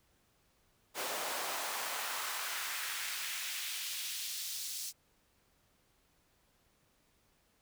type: noise with high-pass filter sweep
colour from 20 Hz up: pink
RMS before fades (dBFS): -39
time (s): 0.94-4.93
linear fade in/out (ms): 50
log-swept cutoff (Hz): 500 to 5400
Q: 1.2
effects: pink hiss -72 dBFS RMS until 7.61 s